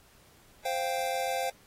square chord, C suspended fourth, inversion none, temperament just, 523.3 / 697.7 / 784.9 Hz, C5 / F5 / G5, 0 / -2 / +2 cents, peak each -34 dBFS, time 0.65-1.5 s, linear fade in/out 5 ms, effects pink hiss -60 dBFS RMS until 1.66 s + AAC 48 kbps

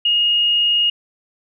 sine tone, 2861 Hz, F7, 41 cents sharp, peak -13 dBFS, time 0.05-0.9 s, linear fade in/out 5 ms, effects none

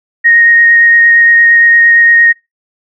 sine tone with vibrato, 1864.7 Hz, A#6, in tune, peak -3 dBFS, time 0.24-2.33 s, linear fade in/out 20 ms, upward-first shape sine, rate 8.7 Hz, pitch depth 9 cents each way, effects noise-tail reverb RT60 0.2 s tail -23 dB re dry

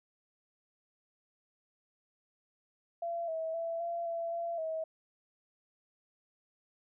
sine tone with pitch steps, 680 / 646 / 666 / 682 / 672 / 679 / 641 Hz, F5 / E5 / E5 / F5 / E5 / F5 / E5, -46 / -35 / +18 / -41 / +33 / -49 / -49 cents, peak -33 dBFS, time 3.02-4.84 s, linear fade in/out 5 ms, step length 260 ms, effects none

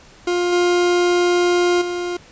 40% pulse tone with level steps, 353 Hz, F4, 19 cents sharp, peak -16 / -13 / -21 dBFS, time 0.27-2.17 s, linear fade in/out 5 ms, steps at 0.52 / 1.81 s, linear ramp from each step 10 ms, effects pink hiss -46 dBFS RMS until 2.31 s + resampled to 16000 Hz

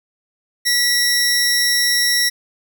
sawtooth tone pair together, 1947 / 5520 Hz, B6 / F8, -25 / -21 cents, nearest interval octave + tritone, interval 1804 cents, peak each -14 dBFS, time 0.65-2.3 s, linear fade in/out 20 ms, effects none

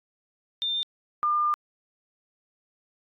sine tone pair in turn, 3603 / 1202.4 Hz, A7 / D6, +40 / +40 cents, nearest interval octave + perfect fifth, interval 1900 cents, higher first, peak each -25 / -21 dBFS, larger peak second, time 0.62-0.83 / 1.23-1.54 s, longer second, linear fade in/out 0 ms, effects AAC 64 kbps

